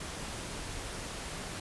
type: noise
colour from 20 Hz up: pink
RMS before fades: -40 dBFS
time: 0-1.6 s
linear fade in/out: 5 ms
effects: resampled to 24000 Hz